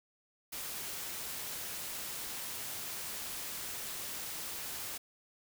white noise, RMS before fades -41 dBFS, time 0.52-4.98 s, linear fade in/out 10 ms, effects none

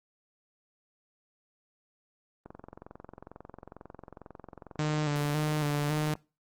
click train, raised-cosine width 1 ms, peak -30 dBFS, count 83, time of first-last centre 2.46-6.154 s, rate 22.2 Hz
sawtooth tone with vibrato, 149.2 Hz, D3, 28 cents sharp, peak -23 dBFS, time 4.79-6.14 s, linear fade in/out 0 ms, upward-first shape square, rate 1.8 Hz, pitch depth 34 cents each way
effects noise-tail reverb RT60 0.3 s tail -23 dB re dry + Opus 24 kbps

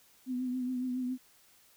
sine tone with vibrato, 252.6 Hz, B3, 39 cents sharp, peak -31 dBFS, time 0.26-1.18 s, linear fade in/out 50 ms, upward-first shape triangle, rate 7.2 Hz, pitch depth 45 cents each way, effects white hiss -63 dBFS RMS until 1.76 s

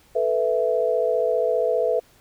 sine chord, A suspended second, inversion none, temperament just, 440 / 495 / 660 Hz, A4 / B4 / E5, 0 / +4 / +2 cents, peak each -24 / -22 / -23 dBFS, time 0.15-2 s, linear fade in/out 10 ms, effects pink hiss -56 dBFS RMS until 2.2 s

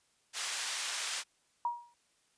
white band-pass noise, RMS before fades -37 dBFS, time 0.33-1.24 s, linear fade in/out 50 ms, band 990 to 7400 Hz, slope 12 dB/octave
sine tone with exponential decay, 953 Hz, A#5, 38 cents sharp, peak -27 dBFS, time 1.65-1.94 s, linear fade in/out 2 ms, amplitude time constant 62 ms
effects white hiss -72 dBFS RMS until 2.37 s + resampled to 22050 Hz

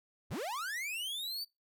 45% pulse linear sweep, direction up, 41.66 to 4662 Hz, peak -36 dBFS, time 0.3-1.45 s, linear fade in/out 20 ms, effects noise-tail reverb RT60 0.2 s tail -23 dB re dry

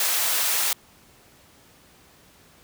white high-pass noise, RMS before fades -23 dBFS, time 0-0.73 s, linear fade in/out 2 ms, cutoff 590 Hz, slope 12 dB/octave, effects pink hiss -54 dBFS RMS until 2.63 s + high-pass 60 Hz 12 dB/octave

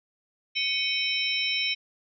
sine tone cluster, 2230 / 2508 / 3081 / 3858 / 5380 Hz, C#7 / D#7 / G7 / B7 / E8, +10 / +13 / -31 / -41 / +34 cents, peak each -31 dBFS, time 0.55-1.75 s, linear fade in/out 20 ms, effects none

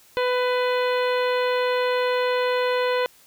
harmonic tone with a mistuned harmonic, 498.7 Hz, B4, 17 cents sharp, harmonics 1 / 2 / 3 / 4 / 5 / 6 / 7 / 8, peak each -21 / -27 / -31 / -33 / -35 / -37 / -38 / -39 dBFS, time 0.17-3.06 s, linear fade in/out 0 ms, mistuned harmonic 8, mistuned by +78 cents, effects white hiss -54 dBFS RMS until 3.26 s

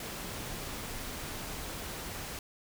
pink noise, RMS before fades -40 dBFS, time 0-2.39 s, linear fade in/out 2 ms, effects none

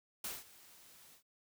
white noise with ADSR envelope, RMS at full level -40 dBFS, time 0.24-1.23 s, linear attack 4 ms, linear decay 190 ms, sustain -20 dB, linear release 99 ms, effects none

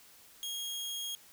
sawtooth tone, 3269 Hz, G#7, 28 cents flat, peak -33 dBFS, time 0.43-1.15 s, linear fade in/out 0 ms, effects white hiss -58 dBFS RMS until 1.32 s

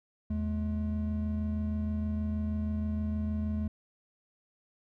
triangle tone pair together, 79.75 / 212.9 Hz, D#2 / G#3, +43 / +43 cents, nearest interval octave + perfect fourth, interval 1700 cents, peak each -30 / -30 dBFS, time 0.3-3.68 s, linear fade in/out 5 ms, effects none

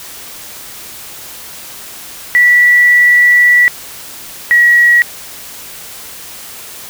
sine tone pair in turn, 1953 / 1917.2 Hz, B6 / A#6, -20 / +48 cents, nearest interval unison, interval 32 cents, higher first, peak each -4 dBFS, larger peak neither, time 2.35-3.68 / 4.51-5.02 s, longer first, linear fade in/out 0 ms, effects white hiss -30 dBFS RMS until 6.89 s

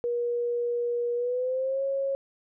sine tone with pitch glide, 478.5 to 546.5 Hz, A#4 to C#5, +45 to -25 cents, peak -25 dBFS, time 0.04-2.15 s, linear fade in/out 0 ms, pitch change +230 cents, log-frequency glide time 1.15-1.83 s, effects none

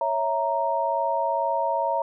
sine chord, A# diminished, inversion first, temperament equal with one note detuned, 554.4 / 656.6 / 932.3 Hz, C#5 / E5 / A#5, 0 / -7 / 0 cents, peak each -28 / -27 / -24 dBFS, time 0.01-2.02 s, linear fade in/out 2 ms, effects none

